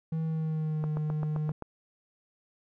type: tone with pitch glide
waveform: triangle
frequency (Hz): 160.7 to 152.82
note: E3 to D#3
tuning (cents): -44 to -31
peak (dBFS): -26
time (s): 0.12-1.52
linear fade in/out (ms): 5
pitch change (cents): -87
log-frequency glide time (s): 0.24-0.91
type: click train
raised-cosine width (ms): 1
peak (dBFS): -23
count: 7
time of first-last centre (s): 0.84-1.623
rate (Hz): 7.66
effects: none